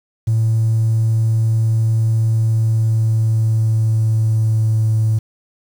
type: tone with pitch glide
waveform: triangle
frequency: 111.8 to 109.88 Hz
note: A2 to A2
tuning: +28 to -2 cents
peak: -9 dBFS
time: 0.27-5.19 s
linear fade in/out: 10 ms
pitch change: -30 cents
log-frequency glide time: 2.27-4.91 s
effects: tanh soft clip ceiling -9 dBFS + 7-bit